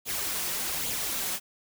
white noise with flanger, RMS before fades -31 dBFS, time 0.05-1.4 s, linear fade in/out 50 ms, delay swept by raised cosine 0.28 to 5.48 ms, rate 1.2 Hz, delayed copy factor +0.5, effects none

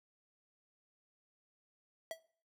square tone with exponential decay, 654 Hz, E5, 14 cents flat, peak -36 dBFS, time 2.11-2.2 s, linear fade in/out 1 ms, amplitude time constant 18 ms, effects noise-tail reverb RT60 0.5 s tail -20 dB re dry

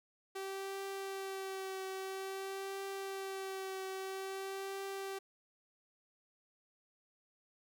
sawtooth tone with vibrato, 386.1 Hz, G4, 26 cents flat, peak -36 dBFS, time 0.35-5.19 s, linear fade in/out 10 ms, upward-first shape triangle, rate 0.5 Hz, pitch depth 24 cents each way, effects none

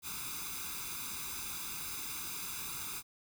white noise with comb filter, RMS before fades -41 dBFS, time 0.02-3.03 s, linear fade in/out 50 ms, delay 0.81 ms, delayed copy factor +1, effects none

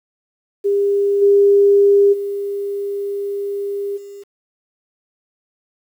sine tone with level steps, 401.9 Hz, G4, 43 cents sharp, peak -13 / -8 / -20 / -32 dBFS, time 0.64-4.24 s, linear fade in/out 20 ms, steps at 1.21 / 2.12 / 3.96 s, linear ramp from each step 20 ms, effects 8-bit

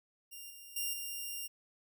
5% pulse tone with level steps, 2794 Hz, F7, in tune, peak -37 / -41 / -25 / -30 dBFS, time 0.31-1.48 s, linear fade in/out 20 ms, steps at 0.5 / 0.76 / 0.93 s, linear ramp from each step 5 ms, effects none

